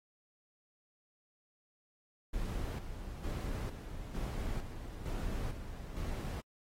brown noise with tremolo, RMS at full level -37 dBFS, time 2.33-6.41 s, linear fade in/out 10 ms, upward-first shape square, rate 1.1 Hz, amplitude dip 55%, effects AAC 48 kbps

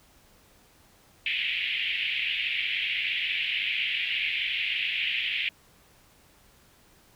white band-pass noise, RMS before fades -29 dBFS, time 1.26-5.49 s, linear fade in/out 2 ms, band 2100 to 3100 Hz, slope 48 dB/octave, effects pink hiss -59 dBFS RMS until 7.15 s

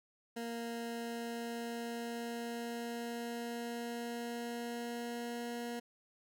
20% pulse tone with pitch glide, 233.1 to 237.7 Hz, A#3 to A#3, 0 to +34 cents, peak -34 dBFS, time 0.36-5.8 s, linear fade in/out 10 ms, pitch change +34 cents, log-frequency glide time 0.68-5.51 s, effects none

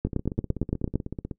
two click trains, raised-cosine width 3 ms, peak -11 / -19 dBFS, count 9 / 21, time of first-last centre 0.05-0.956 / 0.07-1.312 s, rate 8.83 / 16.1 Hz, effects noise-tail reverb RT60 0.1 s tail -22 dB re dry

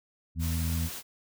harmonic tone, 82.3 Hz, E2, 2 cents flat, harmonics 1 / 2 / 3, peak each -28 / -34 / -38 dBFS, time 0.35-0.9 s, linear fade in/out 50 ms
white noise, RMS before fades -39 dBFS, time 0.39-1.03 s, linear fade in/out 50 ms
effects none

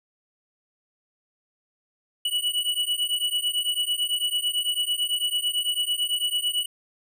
square beating tone pair, 2938 / 2947 Hz, F#7 / F#7, -13 / -8 cents, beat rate 9 Hz, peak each -27 dBFS, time 2.25-6.66 s, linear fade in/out 5 ms, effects none

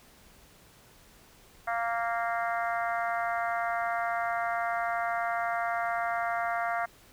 harmonic tone, 231.9 Hz, A#3, 9 cents flat, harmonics 3 / 4 / 5 / 6 / 7 / 8 / 9, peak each -30 / -40 / -36 / -35 / -40 / -40 / -42 dBFS, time 1.67-6.86 s, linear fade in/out 10 ms, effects pink hiss -57 dBFS RMS until 7.12 s

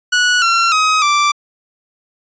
sawtooth tone with pitch steps, 1469 / 1362.7 / 1264.2 / 1172.7 Hz, F#6 / F6 / D#6 / D6, -13 / -43 / +27 / -3 cents, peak -7 dBFS, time 0.12-1.32 s, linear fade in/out 10 ms, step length 300 ms, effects resampled to 16000 Hz

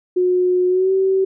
sine tone with pitch glide, 362.8 to 382.6 Hz, F#4 to G4, -34 to -42 cents, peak -13 dBFS, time 0.16-1.25 s, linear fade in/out 10 ms, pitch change +92 cents, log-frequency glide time 0.68-0.92 s, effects none

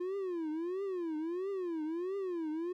triangle tone with vibrato, 349.2 Hz, F4, in tune, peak -32 dBFS, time 0-2.73 s, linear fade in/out 10 ms, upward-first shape triangle, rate 1.5 Hz, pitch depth 250 cents each way, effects none

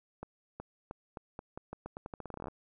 accelerating click train, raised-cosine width 1 ms, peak -27 dBFS, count 22, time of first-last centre 0.23-2.483 s, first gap 370 ms, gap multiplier 0.84, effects none

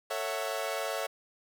sawtooth chord, F# minor seventh, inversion first, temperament equal with one note detuned, 447.2 / 554.4 / 659.3 / 740 Hz, A4 / C#5 / E5 / F#5, +28 / 0 / 0 / 0 cents, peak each -35 / -32 / -32 / -36 dBFS, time 0.1-1.07 s, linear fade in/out 10 ms, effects none

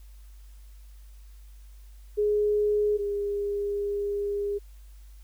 sine tone pair in turn, 417.5 / 406.6 Hz, G#4 / G#4, +9 / -37 cents, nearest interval unison, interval 46 cents, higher first, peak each -21 / -26 dBFS, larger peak first, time 2.17-2.98 / 2.98-4.59 s, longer second, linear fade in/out 20 ms, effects added 50 Hz sine -45 dBFS peak until 5.23 s + white hiss -63 dBFS RMS until 5.23 s

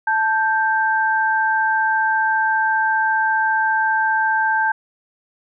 sine tone pair together, 880 / 1571.3 Hz, A5 / G6, 0 / +4 cents, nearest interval minor seventh, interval 1004 cents, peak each -18 dBFS, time 0.07-4.72 s, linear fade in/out 5 ms, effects none

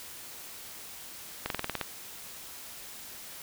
slowing click train, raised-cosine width 0.3 ms, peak -14 dBFS, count 8, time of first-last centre 1.46-1.813 s, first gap 42 ms, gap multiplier 1.06, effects white hiss -45 dBFS RMS until 3.42 s

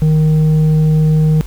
triangle tone with tanh clipping, 155.56 Hz, D#3, in tune, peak -9 dBFS, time 0.02-1.41 s, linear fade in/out 0 ms, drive 9 dB, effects added 50 Hz sine -24 dBFS peak until 1.46 s + pink hiss -40 dBFS RMS until 1.46 s

